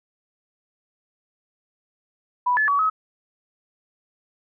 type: tone with pitch steps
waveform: sine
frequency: 986 / 1726 / 1134 / 1278 Hz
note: B5 / A6 / C#6 / D#6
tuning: -3 / -34 / +39 / +46 cents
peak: -17 dBFS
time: 2.46-2.9 s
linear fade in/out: 10 ms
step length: 110 ms
effects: none